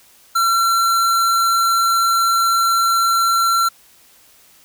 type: tone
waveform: square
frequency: 1358 Hz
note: F6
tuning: 49 cents flat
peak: -14 dBFS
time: 0.35-3.69 s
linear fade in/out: 10 ms
effects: white hiss -50 dBFS RMS until 4.64 s